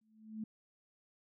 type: tone with exponential growth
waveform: sine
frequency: 218 Hz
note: A3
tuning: 16 cents flat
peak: -36 dBFS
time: 0.01-0.44 s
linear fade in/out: 5 ms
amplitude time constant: 93 ms
effects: none